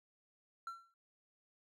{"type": "tone with exponential decay", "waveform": "triangle", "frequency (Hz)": 1355, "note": "E6", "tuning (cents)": 47, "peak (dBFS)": -37, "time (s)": [0.67, 0.94], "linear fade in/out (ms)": 2, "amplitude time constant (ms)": 58, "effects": []}